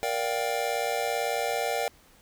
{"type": "chord", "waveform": "square", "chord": "G minor seventh", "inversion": "first", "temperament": "just", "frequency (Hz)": [470.4, 588, 705.6, 784], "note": ["Bb4", "D5", "F5", "G5"], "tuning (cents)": [16, 2, 18, 0], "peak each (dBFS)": -33, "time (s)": [0.03, 1.88], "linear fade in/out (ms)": 0, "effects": ["pink hiss -58 dBFS RMS until 2.21 s"]}